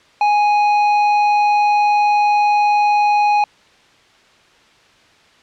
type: tone with tanh clipping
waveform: triangle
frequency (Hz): 830.6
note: G#5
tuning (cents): 0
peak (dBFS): -13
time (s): 0.21-3.44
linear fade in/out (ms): 2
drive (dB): 15
effects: white hiss -50 dBFS RMS until 5.42 s + low-pass 4000 Hz 12 dB/octave